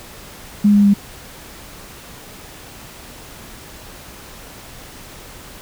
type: tone with pitch steps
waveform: sine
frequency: 206.1 / 203.9 / 201.6 Hz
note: G#3 / G#3 / G3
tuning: -13 / -32 / +49 cents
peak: -8 dBFS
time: 0.64-0.94 s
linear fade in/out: 10 ms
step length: 100 ms
effects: pink hiss -38 dBFS RMS until 5.61 s